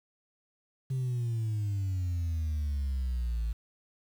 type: exponential sweep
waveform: sine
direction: down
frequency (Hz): 133.4 to 54.3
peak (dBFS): -26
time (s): 0.9-3.53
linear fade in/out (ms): 10
effects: tanh soft clip ceiling -27 dBFS + 9-bit